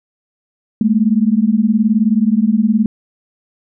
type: beating tone pair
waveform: sine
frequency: 207.7 / 226.7 Hz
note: G#3 / A#3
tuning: 0 / -48 cents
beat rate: 19 Hz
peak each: -13 dBFS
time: 0.81-2.86 s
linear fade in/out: 2 ms
effects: none